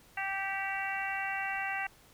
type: harmonic tone with a mistuned harmonic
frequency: 390 Hz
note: G4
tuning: 9 cents flat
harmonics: 2 / 3 / 4 / 5 / 6 / 7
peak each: -37 / -45 / -39 / -37 / -42 / -40 dBFS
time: 0.17-1.87 s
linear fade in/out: 5 ms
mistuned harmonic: 6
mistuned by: -37 cents
effects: pink hiss -60 dBFS RMS until 2.13 s